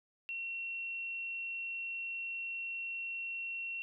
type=tone; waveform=sine; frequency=2725 Hz; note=F7; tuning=43 cents flat; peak=-37 dBFS; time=0.29-3.82 s; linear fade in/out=0 ms; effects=none